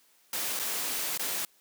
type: noise with dropouts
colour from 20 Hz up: white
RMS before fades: -32 dBFS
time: 0.33-1.45 s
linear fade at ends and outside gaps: 2 ms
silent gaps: 0.592-0.596 / 1.176-1.194 s
effects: white hiss -64 dBFS RMS until 1.6 s + high-pass 200 Hz 12 dB/octave